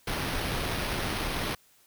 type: noise with sample-and-hold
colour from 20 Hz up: pink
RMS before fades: -31 dBFS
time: 0.07-1.55 s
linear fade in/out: 5 ms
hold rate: 7350 Hz
effects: white hiss -62 dBFS RMS until 1.86 s